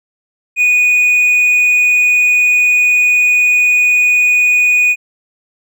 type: tone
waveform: triangle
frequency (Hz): 2471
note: D#7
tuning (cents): -13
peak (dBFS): -6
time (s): 0.56-4.96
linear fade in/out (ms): 50
effects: none